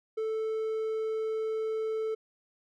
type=tone; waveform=triangle; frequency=439.9 Hz; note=A4; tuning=in tune; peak=-27 dBFS; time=0.17-2.15 s; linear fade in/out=10 ms; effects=none